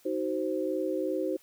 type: chord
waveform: sine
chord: C diminished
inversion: first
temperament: just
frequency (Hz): 314 / 376.7 / 523.3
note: Eb4 / Gb4 / C5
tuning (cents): +16 / +31 / 0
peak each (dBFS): -32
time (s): 0.05-1.37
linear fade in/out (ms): 10
effects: white hiss -61 dBFS RMS until 1.42 s